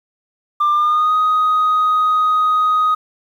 sine tone with pitch glide, 1190 to 1250.6 Hz, D6 to D#6, +22 to +8 cents, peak -10 dBFS, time 0.6-2.95 s, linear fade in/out 10 ms, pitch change +86 cents, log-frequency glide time 0.72-1.14 s, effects tanh soft clip ceiling -10 dBFS + 8-bit

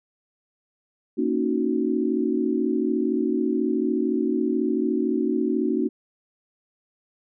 sine chord, D# minor seventh, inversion second, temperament equal, 233.1 / 277.2 / 311.1 / 370 Hz, A#3 / C#4 / D#4 / F#4, 0 / 0 / 0 / 0 cents, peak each -26 dBFS, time 1.17-5.89 s, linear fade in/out 20 ms, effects none

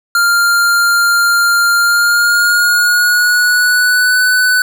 square tone with pitch glide, 1396.9 to 1497.2 Hz, F6 to F#6, 0 to +20 cents, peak -9 dBFS, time 0.15-4.62 s, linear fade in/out 2 ms, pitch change +120 cents, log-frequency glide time 1.78-4.2 s, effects none

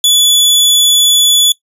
sawtooth tone, 3437 Hz, A7, 41 cents flat, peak -3 dBFS, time 0.04-1.52 s, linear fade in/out 2 ms, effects noise-tail reverb RT60 0.1 s tail -19 dB re dry + resampled to 32000 Hz

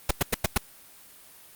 pink noise bursts, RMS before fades -21 dBFS, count 5, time 0.09-0.578 s, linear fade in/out 5 ms, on 20 ms, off 97 ms, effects white hiss -51 dBFS RMS until 1.55 s + Opus 32 kbps

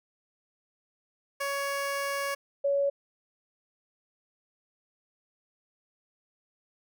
15% pulse / sine tone pair in turn, 559 / 561.2 Hz, C#5 / C#5, +14 / +21 cents, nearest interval unison, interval 7 cents, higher second, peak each -23 dBFS, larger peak neither, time 1.4-2.35 / 2.64-2.9 s, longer first, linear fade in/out 10 ms, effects none

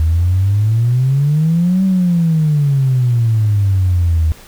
sine exponential two-way sweep, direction up then down, 77.78 to 192.6 to 77.78 Hz, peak -9 dBFS, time 0-4.32 s, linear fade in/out 0 ms, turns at 1.84 s, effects tanh soft clip ceiling -5 dBFS + pink hiss -40 dBFS RMS until 4.47 s

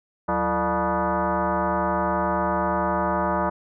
sine tone with frequency modulation, 185 Hz, F#3, in tune, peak -20 dBFS, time 0.28-3.5 s, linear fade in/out 10 ms, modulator 261 Hz, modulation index 4.3, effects none

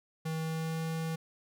square tone with pitch glide, 160.1 to 161.96 Hz, D#3 to E3, +50 to -30 cents, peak -33 dBFS, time 0.25-1.16 s, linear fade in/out 10 ms, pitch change +20 cents, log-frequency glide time 0.35-0.83 s, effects none

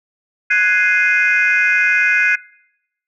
sine chord, Ab dominant seventh, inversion third, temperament equal, 1480 / 1661.2 / 2093 / 2489 Hz, Gb6 / Ab6 / C7 / Eb7, 0 / 0 / 0 / 0 cents, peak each -16 dBFS, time 0.5-2.36 s, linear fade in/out 10 ms, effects noise-tail reverb RT60 0.8 s tail -23 dB re dry + tanh soft clip ceiling -4 dBFS

